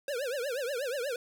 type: tone with vibrato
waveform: square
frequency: 523.3 Hz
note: C5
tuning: in tune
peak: -32 dBFS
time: 0.08-1.16 s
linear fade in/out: 2 ms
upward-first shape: triangle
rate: 8.3 Hz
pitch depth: 250 cents each way
effects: none

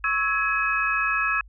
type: tone cluster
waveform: sine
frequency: 1101 / 1307 / 1672 / 2543 Hz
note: C#6 / E6 / G#6 / D#7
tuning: -12 / -15 / +11 / +37 cents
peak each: -30 / -26 / -25 / -26 dBFS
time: 0.04-1.41 s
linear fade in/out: 2 ms
effects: added 50 Hz sine -45 dBFS peak until 1.48 s

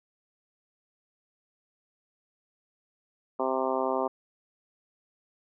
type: harmonic tone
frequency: 131.2 Hz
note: C3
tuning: 5 cents sharp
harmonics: 2 / 3 / 4 / 5 / 6 / 7 / 8 / 9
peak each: -35 / -32 / -32 / -32 / -35 / -34 / -35 / -38 dBFS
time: 3.39-4.08 s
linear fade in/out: 10 ms
effects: none

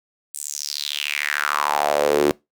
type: tone with high-pass filter sweep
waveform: sawtooth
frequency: 73.42 Hz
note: D2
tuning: in tune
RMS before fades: -22 dBFS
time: 0.34-2.31 s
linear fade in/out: 0 ms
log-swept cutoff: 9000 to 330 Hz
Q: 4.6
effects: noise-tail reverb RT60 0.2 s tail -23 dB re dry

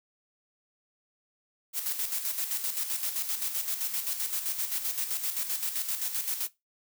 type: noise with tremolo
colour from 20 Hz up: blue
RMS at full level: -30 dBFS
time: 1.73-6.49 s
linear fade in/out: 50 ms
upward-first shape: square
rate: 7.7 Hz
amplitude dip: 55%
effects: noise-tail reverb RT60 0.2 s tail -19 dB re dry

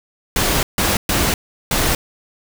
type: noise bursts at uneven times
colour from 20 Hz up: pink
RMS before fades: -17 dBFS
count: 4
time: 0.36-0.63 / 0.78-0.97 / 1.09-1.34 / 1.71-1.95 s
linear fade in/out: 2 ms
effects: none

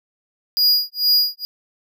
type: tone with tremolo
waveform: square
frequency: 4880 Hz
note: D#8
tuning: 34 cents flat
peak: -12 dBFS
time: 0.57-1.45 s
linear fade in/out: 0 ms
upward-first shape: sine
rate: 2.2 Hz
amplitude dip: 100%
effects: none

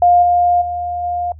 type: tone with level steps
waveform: sine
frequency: 706 Hz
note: F5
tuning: 19 cents sharp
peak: -7 / -10 / -19 / -17 dBFS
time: 0.02-1.32 s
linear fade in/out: 2 ms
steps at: 0.22 / 0.61 / 1.03 s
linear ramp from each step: 10 ms
effects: noise-tail reverb RT60 0.1 s tail -22 dB re dry + added 78 Hz sine -34 dBFS peak until 1.39 s

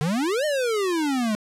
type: exponential two-way sweep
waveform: square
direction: up then down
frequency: 142.6 to 622.3 to 206.1 Hz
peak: -22 dBFS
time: 0.01-1.35 s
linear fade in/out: 0 ms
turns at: 0.45 s
effects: low-pass 11000 Hz 12 dB/octave

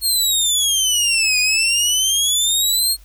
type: exponential two-way sweep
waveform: 20% pulse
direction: down then up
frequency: 4300 to 2461 to 4300 Hz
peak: -9 dBFS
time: 0.01-2.97 s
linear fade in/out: 50 ms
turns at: 1.39 s
effects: added 50 Hz sine -42 dBFS peak until 3.04 s + white hiss -53 dBFS RMS until 3.04 s

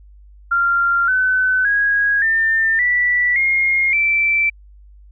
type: tone with pitch steps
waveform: sine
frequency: 1387 / 1512.5 / 1649.4 / 1798.7 / 1961.5 / 2139 / 2333 Hz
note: F6 / F#6 / G#6 / A6 / B6 / C7 / D7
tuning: -12 / +38 / -12 / +38 / -12 / +38 / -12 cents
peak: -13 dBFS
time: 0.51-4.5 s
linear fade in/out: 10 ms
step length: 570 ms
effects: added 50 Hz sine -41 dBFS peak until 5.11 s

